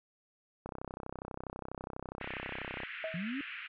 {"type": "click train", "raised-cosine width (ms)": 1, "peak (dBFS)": -26, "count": 71, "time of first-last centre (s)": [0.66, 2.834], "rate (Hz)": 32.2}
{"type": "band-pass noise", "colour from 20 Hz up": "white", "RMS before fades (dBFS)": -44, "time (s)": [2.2, 3.68], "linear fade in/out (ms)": 20, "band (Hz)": [1400, 2800], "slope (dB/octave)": 48}
{"type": "tone with exponential decay", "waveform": "sine", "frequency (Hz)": 641, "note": "E5", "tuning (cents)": -49, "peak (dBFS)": -32, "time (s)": [3.04, 3.31], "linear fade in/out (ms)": 1, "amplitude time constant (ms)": 58}
{"type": "linear sweep", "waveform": "sine", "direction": "up", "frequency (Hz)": [159.9, 290], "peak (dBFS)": -35, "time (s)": [3.14, 3.41], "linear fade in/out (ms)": 2}
{"effects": []}